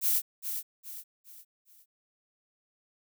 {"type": "noise with echo", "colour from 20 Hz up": "violet", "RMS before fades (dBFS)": -26, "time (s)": [0.01, 0.22], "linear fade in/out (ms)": 50, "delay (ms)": 410, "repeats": 4, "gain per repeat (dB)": -8, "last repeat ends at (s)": 1.86, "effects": []}